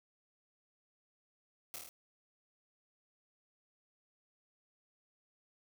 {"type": "noise with echo", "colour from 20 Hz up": "white", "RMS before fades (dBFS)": -43, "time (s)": [1.74, 1.76], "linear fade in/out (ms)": 0, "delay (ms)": 26, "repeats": 5, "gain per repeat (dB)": -2, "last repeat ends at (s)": 1.89, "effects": []}